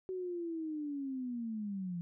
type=linear sweep; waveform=sine; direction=down; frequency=377.2 to 168.7 Hz; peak=-36 dBFS; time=0.09-2.01 s; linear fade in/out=0 ms; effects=none